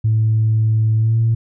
sine tone with pitch glide, 110 to 113.88 Hz, A2 to A#2, 0 to -40 cents, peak -11 dBFS, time 0.04-1.35 s, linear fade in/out 10 ms, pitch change +60 cents, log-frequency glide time 0.97-1.18 s, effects tanh soft clip ceiling -8 dBFS

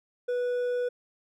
triangle tone with hard clipping, 491.2 Hz, B4, 9 cents flat, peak -27 dBFS, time 0.28-0.89 s, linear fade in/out 10 ms, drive 7 dB, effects none

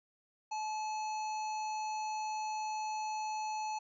harmonic tone, 861 Hz, A5, 38 cents flat, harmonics 1 / 3 / 5 / 7 / 8, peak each -35 / -48 / -51 / -51 / -56 dBFS, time 0.51-3.79 s, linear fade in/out 10 ms, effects none

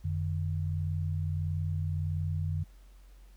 sine tone pair together, 90.1 / 151.65 Hz, F#2 / D#3, -45 / -44 cents, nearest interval major sixth, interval 901 cents, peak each -30 / -34 dBFS, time 0.04-2.64 s, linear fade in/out 10 ms, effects added 46 Hz sine -51 dBFS peak until 3.36 s + pink hiss -66 dBFS RMS until 3.36 s

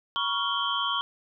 sine tone cluster, 958 / 1116 / 1390 / 3108 / 3317 Hz, A#5 / C#6 / F6 / G7 / G#7, +47 / +11 / -9 / -16 / -3 cents, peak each -35 / -29 / -34 / -30 / -33 dBFS, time 0.16-1.01 s, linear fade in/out 0 ms, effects none

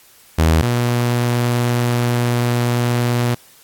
sawtooth tone pair in turn, 80.5 / 120.61 Hz, E2 / B2, -41 / -41 cents, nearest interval perfect fifth, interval 700 cents, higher second, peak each -7 / -11 dBFS, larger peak first, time 0.38-0.62 / 0.62-3.35 s, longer second, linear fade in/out 10 ms, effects white hiss -48 dBFS RMS until 3.63 s + AAC 64 kbps

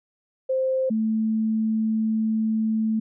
sine tone pair in turn, 523.3 / 220 Hz, C5 / A3, 0 / 0 cents, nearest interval octave + minor third, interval 1500 cents, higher first, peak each -20 / -20 dBFS, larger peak neither, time 0.49-0.9 / 0.9-3 s, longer second, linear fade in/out 10 ms, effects none

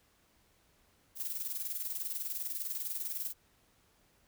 violet noise with tremolo, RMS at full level -36 dBFS, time 1.15-3.34 s, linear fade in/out 50 ms, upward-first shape square, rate 20 Hz, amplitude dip 55%, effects pink hiss -69 dBFS RMS until 4.27 s

